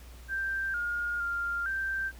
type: tone with pitch steps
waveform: sine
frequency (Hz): 1573 / 1422 / 1396 / 1568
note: G6 / F6 / F6 / G6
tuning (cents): +6 / +31 / -1 / 0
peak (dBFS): -29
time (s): 0.28-2.12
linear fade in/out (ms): 50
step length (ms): 460
effects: added 60 Hz sine -46 dBFS peak until 2.19 s + pink hiss -55 dBFS RMS until 2.19 s